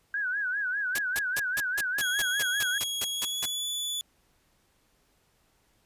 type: tone with vibrato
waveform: sine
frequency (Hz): 1568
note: G6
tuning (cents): 0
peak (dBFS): -27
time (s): 0.14-2.78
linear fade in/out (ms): 2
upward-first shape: sine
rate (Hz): 5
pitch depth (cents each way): 130
type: noise bursts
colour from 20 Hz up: white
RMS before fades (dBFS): -30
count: 13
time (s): 0.95-3.458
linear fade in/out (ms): 5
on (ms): 36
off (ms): 170
type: tone with pitch glide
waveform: sawtooth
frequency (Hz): 3318 to 3457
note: G#7 to A7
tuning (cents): -2 to -31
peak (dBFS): -27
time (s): 2.01-4.01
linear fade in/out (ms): 0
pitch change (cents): +71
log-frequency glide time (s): 3.11-3.67
effects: pink hiss -68 dBFS RMS until 5.85 s + resampled to 32000 Hz